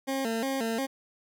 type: tone with vibrato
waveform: 20% pulse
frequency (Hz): 246.9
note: B3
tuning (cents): 0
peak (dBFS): -23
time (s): 0.07-0.87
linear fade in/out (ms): 20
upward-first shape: square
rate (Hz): 2.8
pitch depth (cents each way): 150
effects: none